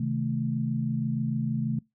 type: chord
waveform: sine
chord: A diminished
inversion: first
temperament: just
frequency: 132 / 158.4 / 220 Hz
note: C3 / Eb3 / A3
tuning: +16 / +31 / 0 cents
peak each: -29 / -32 / -29 dBFS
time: 0-1.79 s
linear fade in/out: 5 ms
effects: noise-tail reverb RT60 0.2 s tail -24 dB re dry